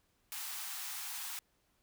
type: high-pass noise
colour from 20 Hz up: white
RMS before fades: -42 dBFS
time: 0.32-1.39 s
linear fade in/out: 0 ms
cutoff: 730 Hz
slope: 96 dB/octave
effects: pink hiss -75 dBFS RMS until 1.82 s